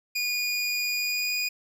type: tone with pitch glide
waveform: 25% pulse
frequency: 2446 to 2462 Hz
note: D#7 to D#7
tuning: -30 to -19 cents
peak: -22 dBFS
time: 0.15-1.49 s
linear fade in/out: 10 ms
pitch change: +11 cents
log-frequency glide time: 0.95-1.32 s
effects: none